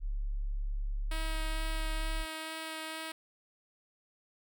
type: tone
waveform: sine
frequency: 35.29 Hz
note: C#1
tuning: 32 cents sharp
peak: -31 dBFS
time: 0-2.26 s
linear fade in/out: 50 ms
type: tone with vibrato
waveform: 5% pulse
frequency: 318.4 Hz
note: D#4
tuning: 40 cents sharp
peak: -27 dBFS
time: 1.11-3.12 s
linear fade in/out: 5 ms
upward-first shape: sine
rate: 2.2 Hz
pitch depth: 9 cents each way
effects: none